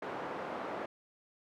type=band-pass noise; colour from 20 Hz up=pink; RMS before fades=-40 dBFS; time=0.02-0.86 s; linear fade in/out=5 ms; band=380 to 1200 Hz; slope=12 dB/octave; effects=none